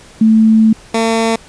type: tone pair in turn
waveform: sine / 15% pulse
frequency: 220.4 / 226.2 Hz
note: A3 / A3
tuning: +3 / +48 cents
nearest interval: unison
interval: 45 cents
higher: second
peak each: -5 dBFS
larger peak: neither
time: 0.21-0.73 / 0.94-1.36 s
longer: first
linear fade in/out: 5 ms
effects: pink hiss -40 dBFS RMS until 1.48 s + resampled to 22050 Hz